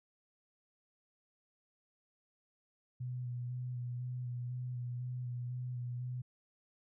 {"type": "tone with vibrato", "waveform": "sine", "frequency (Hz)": 123.7, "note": "B2", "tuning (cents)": 3, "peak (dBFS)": -37, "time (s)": [3, 6.22], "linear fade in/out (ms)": 10, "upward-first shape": "square", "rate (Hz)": 2, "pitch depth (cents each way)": 19, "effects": []}